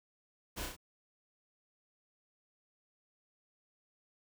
pink noise with echo, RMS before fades -41 dBFS, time 0.56-0.67 s, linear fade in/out 20 ms, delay 32 ms, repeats 3, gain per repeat -3 dB, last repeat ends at 0.766 s, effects none

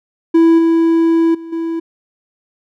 triangle tone with level steps, 330 Hz, E4, 2 cents sharp, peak -4 / -7 / -25 / -15 dBFS, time 0.34-1.8 s, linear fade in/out 10 ms, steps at 0.58 / 1.34 / 1.52 s, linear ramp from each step 10 ms, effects none

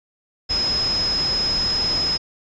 sine tone in noise, 5110 Hz, D#8, 45 cents sharp, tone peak -19 dBFS, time 0.49-2.18 s, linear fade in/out 20 ms, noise pink, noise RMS -29 dBFS, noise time 0.49-2.18 s, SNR +7 dB, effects resampled to 16000 Hz

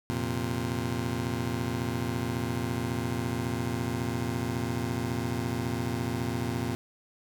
20% pulse chord, F suspended fourth, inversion none, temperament just, 87.31 / 116.41 / 130.96 Hz, F2 / Bb2 / C3, 0 / -2 / +2 cents, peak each -31 / -27 / -30 dBFS, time 0.1-6.75 s, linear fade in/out 0 ms, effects none

